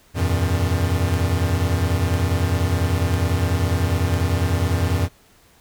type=tone cluster; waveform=square; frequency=83.5 / 93.5 / 117.8 / 161.5 Hz; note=E2 / F#2 / A#2 / E3; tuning=+23 / +19 / +19 / -35 cents; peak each=-22 / -22 / -28 / -30 dBFS; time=0.14-5.09 s; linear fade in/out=50 ms; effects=pink hiss -54 dBFS RMS until 5.6 s